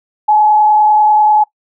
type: tone with frequency modulation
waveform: sine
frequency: 849 Hz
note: G#5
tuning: 38 cents sharp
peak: -6 dBFS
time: 0.28-1.44 s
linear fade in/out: 10 ms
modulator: 30.1 Hz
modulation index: 0.45
effects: noise-tail reverb RT60 0.1 s tail -21 dB re dry